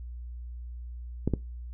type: clicks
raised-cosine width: 3 ms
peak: -12 dBFS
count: 2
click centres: 1.276 / 1.337 s
effects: noise-tail reverb RT60 0.2 s tail -20 dB re dry + added 60 Hz sine -37 dBFS peak until 1.73 s